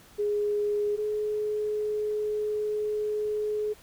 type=tone pair in turn; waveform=sine; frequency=414.8 / 423.3 Hz; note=G#4 / G#4; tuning=-2 / +33 cents; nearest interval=unison; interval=35 cents; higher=second; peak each=-24 / -26 dBFS; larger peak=first; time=0.18-0.97 / 0.97-3.74 s; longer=second; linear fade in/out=20 ms; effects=pink hiss -54 dBFS RMS until 3.82 s